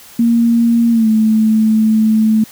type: tone with pitch glide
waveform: sine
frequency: 233.1 to 218.7 Hz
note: A#3 to A3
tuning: 0 to -10 cents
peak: -8 dBFS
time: 0.19-2.44 s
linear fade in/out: 5 ms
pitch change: -110 cents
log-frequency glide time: 0.91-1.08 s
effects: white hiss -39 dBFS RMS until 2.51 s